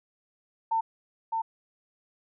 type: tone with echo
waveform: sine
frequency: 901 Hz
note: A5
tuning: 41 cents sharp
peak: -23 dBFS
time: 0.71-0.81 s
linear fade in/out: 10 ms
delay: 610 ms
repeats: 1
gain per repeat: -3 dB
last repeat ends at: 1.42 s
effects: none